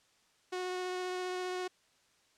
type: tone with vibrato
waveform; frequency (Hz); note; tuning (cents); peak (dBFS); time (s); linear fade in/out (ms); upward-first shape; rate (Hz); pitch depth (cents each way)
sawtooth; 365.4; F#4; -22; -31; 0.52-1.68; 10; sine; 15; 9
effects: white hiss -69 dBFS RMS until 2.37 s + low-pass 7000 Hz 12 dB/octave